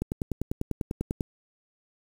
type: click train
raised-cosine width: 3 ms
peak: -15 dBFS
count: 13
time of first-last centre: 0.02-1.208 s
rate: 10.1 Hz
effects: 7-bit